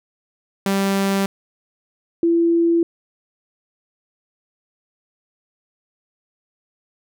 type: tone pair in turn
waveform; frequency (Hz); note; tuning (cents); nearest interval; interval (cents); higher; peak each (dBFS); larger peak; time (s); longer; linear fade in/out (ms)
sawtooth / sine; 196 / 336.8; G3 / E4; 0 / +37; major sixth; 937; second; -13; neither; 0.66-1.26 / 2.23-2.83; neither; 2
effects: none